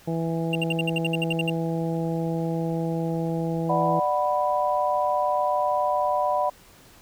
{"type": "harmonic tone", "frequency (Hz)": 164.81, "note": "E3", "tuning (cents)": 0, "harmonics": [1, 2, 3, 4, 5], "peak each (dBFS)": [-26, -30, -31, -36, -37], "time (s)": [0.07, 4], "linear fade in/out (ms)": 10}
{"type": "tone bursts", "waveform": "triangle", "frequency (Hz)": 2776, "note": "F7", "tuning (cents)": -11, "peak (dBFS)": -22, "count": 12, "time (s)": [0.53, 1.498], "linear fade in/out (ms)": 2, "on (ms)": 22, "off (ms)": 64}
{"type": "chord", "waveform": "sine", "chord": "B minor", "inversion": "first", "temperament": "just", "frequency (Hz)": [592.7, 740.8, 987.8], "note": ["D5", "F#5", "B5"], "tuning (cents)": [16, 2, 0], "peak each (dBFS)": -25, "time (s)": [3.69, 6.5], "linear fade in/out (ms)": 10}
{"effects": ["pink hiss -52 dBFS RMS until 7.01 s"]}